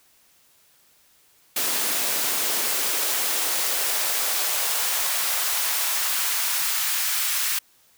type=noise with high-pass filter sweep; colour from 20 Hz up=white; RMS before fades=-24 dBFS; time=1.56-7.59 s; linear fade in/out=5 ms; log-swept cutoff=240 to 1500 Hz; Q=0.99; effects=white hiss -59 dBFS RMS until 7.97 s